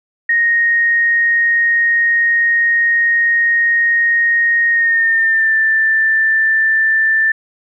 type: tone with pitch glide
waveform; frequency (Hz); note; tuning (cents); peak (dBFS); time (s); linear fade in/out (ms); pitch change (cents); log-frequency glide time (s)
sine; 1864.7 to 1773.3; A#6 to A6; 0 to +13; -10; 0.29-7.32; 5; -87; 4.71-5.55
effects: none